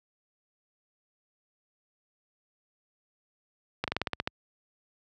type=slowing click train; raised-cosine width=0.3 ms; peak=-12 dBFS; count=9; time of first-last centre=3.84-4.275 s; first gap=38 ms; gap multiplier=1.1; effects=high-pass 60 Hz 12 dB/octave